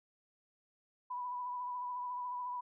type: tone with vibrato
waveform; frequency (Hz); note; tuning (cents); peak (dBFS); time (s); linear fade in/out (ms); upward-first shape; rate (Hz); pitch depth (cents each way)
sine; 987.8; B5; 0; -37; 1.1-2.61; 10; sine; 14; 26
effects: none